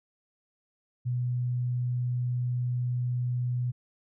sine tone, 123.47 Hz, B2, in tune, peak -26 dBFS, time 1.05-3.72 s, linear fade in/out 20 ms, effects none

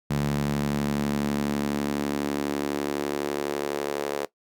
sawtooth tone with high-pass filter sweep, 72 Hz, D2, 34 cents flat, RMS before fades -27 dBFS, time 0.1-4.26 s, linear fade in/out 10 ms, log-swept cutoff 160 to 450 Hz, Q 2.6, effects noise-tail reverb RT60 0.1 s tail -18 dB re dry

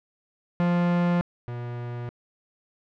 45% pulse tone pair in turn, 174.61 / 120.64 Hz, F3 / B2, 0 / -40 cents, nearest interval tritone, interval 640 cents, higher first, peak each -20 / -31 dBFS, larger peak first, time 0.6-1.21 / 1.48-2.09 s, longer neither, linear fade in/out 0 ms, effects low-pass 2000 Hz 12 dB/octave

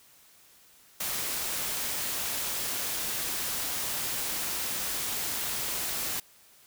white noise, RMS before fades -32 dBFS, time 1-6.2 s, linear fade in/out 5 ms, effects white hiss -58 dBFS RMS until 6.66 s

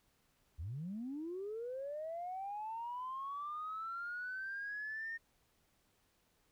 sine linear sweep, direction up, 68 to 1842 Hz, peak -39 dBFS, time 0.58-5.18 s, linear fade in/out 20 ms, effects tanh soft clip ceiling -35 dBFS + pink hiss -75 dBFS RMS until 6.51 s

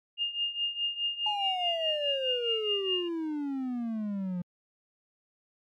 sine tone with tremolo, 2824 Hz, F7, 19 cents sharp, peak -25 dBFS, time 0.17-3.09 s, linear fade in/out 50 ms, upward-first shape triangle, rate 4.8 Hz, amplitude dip 85%
triangle exponential sweep, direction down, 857 to 174.4 Hz, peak -28 dBFS, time 1.26-4.42 s, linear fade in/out 5 ms
effects MP3 64 kbps

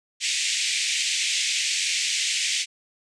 pink band-pass noise, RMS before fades -25 dBFS, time 0.2-2.66 s, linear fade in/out 50 ms, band 2100 to 8400 Hz, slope 48 dB/octave, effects none

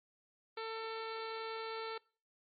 harmonic tone with a mistuned harmonic, 447.5 Hz, A4, 29 cents sharp, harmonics 1 / 2 / 3 / 4 / 5 / 6 / 7 / 8 / 9 / 10, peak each -42 / -46 / -46 / -53 / -51 / -56 / -59 / -56 / -53 / -56 dBFS, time 0.57-1.98 s, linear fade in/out 5 ms, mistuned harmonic 8, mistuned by -18 cents, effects noise-tail reverb RT60 0.4 s tail -24 dB re dry + MP3 32 kbps

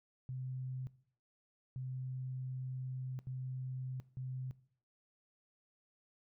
sine tone bursts at uneven times, 129.2 Hz, C3, 21 cents flat, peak -39 dBFS, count 4, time 0.29-0.87 / 1.76-3.19 / 3.27-4 / 4.17-4.51 s, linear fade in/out 0 ms, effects noise-tail reverb RT60 0.6 s tail -19 dB re dry

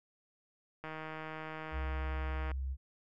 click train, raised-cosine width 0.5 ms, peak -28 dBFS, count 264, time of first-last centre 0.84-2.515 s, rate 157 Hz
sine tone, 66.3 Hz, C2, 23 cents sharp, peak -34 dBFS, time 1.71-2.77 s, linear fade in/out 50 ms
effects none

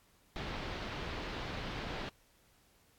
pink low-pass noise, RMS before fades -41 dBFS, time 0.36-2.09 s, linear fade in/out 0 ms, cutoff 4200 Hz, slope 24 dB/octave, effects pink hiss -68 dBFS RMS until 2.98 s + AAC 64 kbps

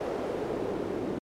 pink noise with band-pass filter sweep, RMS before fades -32 dBFS, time 0-1.19 s, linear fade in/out 10 ms, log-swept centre 490 to 320 Hz, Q 2.1, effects MP3 96 kbps

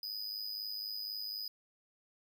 square tone with amplitude modulation, 4979 Hz, D#8, in tune, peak -36 dBFS, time 0.03-1.48 s, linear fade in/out 2 ms, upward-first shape sine, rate 104 Hz, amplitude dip 65%, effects none

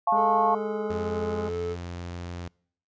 sine chord, F augmented, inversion none, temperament just, 698.5 / 873.1 / 1091.3 Hz, F5 / A5 / C#6, 0 / -14 / -27 cents, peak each -24 dBFS, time 0.07-0.55 s, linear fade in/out 5 ms
harmonic tone, 207.7 Hz, G#3, in tune, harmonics 1 / 2 / 3 / 4 / 5 / 6 / 7, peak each -34 / -37 / -39 / -40 / -44 / -45 / -47 dBFS, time 0.12-1.49 s, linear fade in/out 5 ms
triangle tone with pitch glide, 439.3 to 434 Hz, A4 to A4, -3 to -24 cents, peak -27 dBFS, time 0.14-1.77 s, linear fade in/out 50 ms, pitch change -21 cents, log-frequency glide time 0.52-0.9 s
sawtooth tone, 87.31 Hz, F2, in tune, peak -30 dBFS, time 0.9-2.48 s, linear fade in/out 5 ms
effects noise-tail reverb RT60 0.6 s tail -26 dB re dry + resampled to 16000 Hz

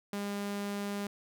sawtooth tone, 202.4 Hz, G#3, 44 cents flat, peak -30 dBFS, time 0.13-1.07 s, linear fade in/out 2 ms, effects none

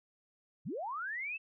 sine linear sweep, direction up, 98.5 to 2689 Hz, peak -36 dBFS, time 0.65-1.38 s, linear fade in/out 20 ms, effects none

